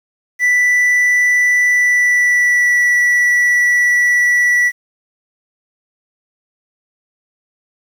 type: tone with pitch glide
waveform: triangle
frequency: 1975.5 to 1952.8 Hz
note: B6 to B6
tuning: 0 to -20 cents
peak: -8 dBFS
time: 0.39-4.72 s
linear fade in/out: 50 ms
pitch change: -20 cents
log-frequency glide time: 1.69-2.8 s
effects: 7-bit